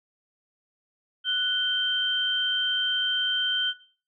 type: tone pair together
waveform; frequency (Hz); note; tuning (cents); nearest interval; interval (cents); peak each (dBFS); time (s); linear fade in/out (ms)
sine; 1479 / 3126; F#6 / G7; -1 / -6; octave + minor second; 1295; -30 / -23; 1.24-3.74; 50
effects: noise-tail reverb RT60 0.4 s tail -17 dB re dry